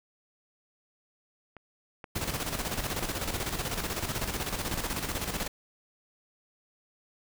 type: clicks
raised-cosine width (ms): 0.5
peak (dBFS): -31 / -26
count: 2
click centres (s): 1.567 / 2.042
type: noise with tremolo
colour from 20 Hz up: pink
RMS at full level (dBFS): -31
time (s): 2.15-5.48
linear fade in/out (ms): 10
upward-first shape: square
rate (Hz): 16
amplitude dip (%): 55
effects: none